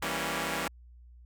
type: chord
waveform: 5% pulse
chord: E diminished seventh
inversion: none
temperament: equal with one note detuned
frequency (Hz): 164.81 / 196 / 234.6 / 277.2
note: E3 / G3 / Bb3 / Db4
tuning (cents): 0 / 0 / +11 / 0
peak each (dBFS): -24 / -26 / -26 / -24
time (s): 0.02-0.68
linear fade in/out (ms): 5
effects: added 60 Hz sine -50 dBFS peak until 1.25 s